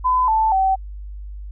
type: tone with pitch steps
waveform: sine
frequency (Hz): 1011 / 880.1 / 766.2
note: B5 / A5 / G5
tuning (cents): +40 / 0 / -40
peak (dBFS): -14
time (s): 0.04-0.76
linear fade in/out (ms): 20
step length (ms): 240
effects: added 50 Hz sine -30 dBFS peak until 1.51 s